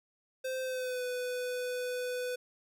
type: tone with pitch glide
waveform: square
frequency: 519 to 497.9 Hz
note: C5 to B4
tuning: -14 to +14 cents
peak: -34 dBFS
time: 0.44-2.36 s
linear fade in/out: 10 ms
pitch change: -72 cents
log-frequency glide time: 0.62-1.03 s
effects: none